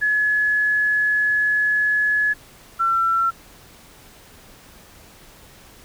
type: tone pair in turn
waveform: sine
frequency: 1700 / 1349.3 Hz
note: G#6 / E6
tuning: +40 / +40 cents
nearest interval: major third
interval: 400 cents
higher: first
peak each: -16 dBFS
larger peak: neither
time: 0.01-2.34 / 2.79-3.31 s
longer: first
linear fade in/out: 20 ms
effects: pink hiss -47 dBFS RMS until 5.84 s

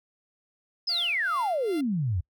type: exponential sweep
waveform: sine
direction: down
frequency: 5260 to 80.5 Hz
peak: -24 dBFS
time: 0.87-2.21 s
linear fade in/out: 10 ms
type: tone with tremolo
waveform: 10% pulse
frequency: 692 Hz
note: F5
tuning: 16 cents flat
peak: -30 dBFS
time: 0.89-1.81 s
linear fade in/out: 5 ms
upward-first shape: sine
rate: 2.5 Hz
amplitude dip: 80%
effects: noise-tail reverb RT60 0.1 s tail -26 dB re dry

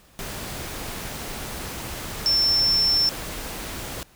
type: tone in noise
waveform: sine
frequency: 5380 Hz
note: E8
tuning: 34 cents sharp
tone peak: -17 dBFS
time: 2.26-3.09 s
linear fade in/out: 0 ms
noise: pink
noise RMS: -33 dBFS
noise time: 0.19-4.03 s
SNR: +13 dB
effects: pink hiss -55 dBFS RMS until 4.15 s

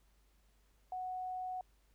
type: tone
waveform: sine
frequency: 739 Hz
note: F#5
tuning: 2 cents flat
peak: -38 dBFS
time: 0.92-1.61 s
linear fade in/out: 2 ms
effects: added 50 Hz sine -68 dBFS peak until 1.94 s + pink hiss -75 dBFS RMS until 1.94 s

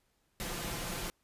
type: noise with comb filter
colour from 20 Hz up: pink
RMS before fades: -38 dBFS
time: 0.4-1.1 s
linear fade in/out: 0 ms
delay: 5.8 ms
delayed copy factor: +0.5
effects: pink hiss -75 dBFS RMS until 1.23 s + resampled to 32000 Hz

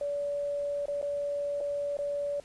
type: tone with dropouts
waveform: sine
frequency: 574 Hz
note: D5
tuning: 40 cents flat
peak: -29 dBFS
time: 0.01-2.4 s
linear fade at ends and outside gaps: 2 ms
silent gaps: 0.857-0.882 / 1.015-1.026 / 1.606-1.61 / 1.97-1.988 s
effects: pink hiss -57 dBFS RMS until 2.44 s + resampled to 24000 Hz

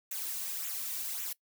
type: noise with flanger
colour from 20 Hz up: blue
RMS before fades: -37 dBFS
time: 0.11-1.33 s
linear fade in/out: 5 ms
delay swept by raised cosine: 0.2 to 2.4 ms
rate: 1.8 Hz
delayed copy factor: -0.65
effects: noise-tail reverb RT60 0.1 s tail -21 dB re dry

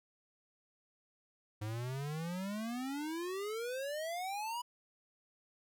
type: exponential sweep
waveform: square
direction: up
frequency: 103.83 to 987.8 Hz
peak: -38 dBFS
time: 1.61-4.62 s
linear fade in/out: 10 ms
effects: none

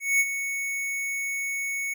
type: tone with ADSR envelope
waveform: square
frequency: 2217 Hz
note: C#7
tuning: in tune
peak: -18 dBFS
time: 0-1.94 s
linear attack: 200 ms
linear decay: 42 ms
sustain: -10 dB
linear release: 10 ms
effects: none

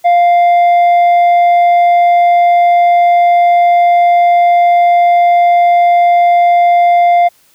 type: tone with tanh clipping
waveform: sine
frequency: 698.5 Hz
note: F5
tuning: in tune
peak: -6 dBFS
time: 0.04-7.29 s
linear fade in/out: 20 ms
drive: 5 dB
effects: white hiss -50 dBFS RMS until 7.54 s

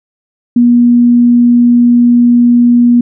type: tone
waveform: sine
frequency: 240.5 Hz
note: B3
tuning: 46 cents flat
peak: -3 dBFS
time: 0.56-3.01 s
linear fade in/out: 5 ms
effects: none

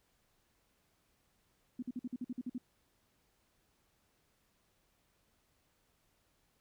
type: tone bursts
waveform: sine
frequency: 248.5 Hz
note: B3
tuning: 11 cents sharp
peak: -36 dBFS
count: 10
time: 1.79-2.581 s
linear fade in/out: 5 ms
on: 35 ms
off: 49 ms
effects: pink hiss -75 dBFS RMS until 6.6 s

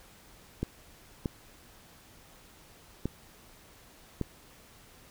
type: clicks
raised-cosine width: 3 ms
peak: -17 dBFS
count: 4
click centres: 0.63 / 1.258 / 3.056 / 4.213 s
effects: pink hiss -56 dBFS RMS until 5.1 s

